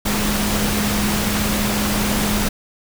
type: tone in noise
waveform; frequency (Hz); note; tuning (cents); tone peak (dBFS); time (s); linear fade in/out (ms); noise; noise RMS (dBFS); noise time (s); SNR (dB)
sine; 207.7; G#3; 0; -21; 0.05-2.49; 10; pink; -21; 0.05-2.49; -3
effects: none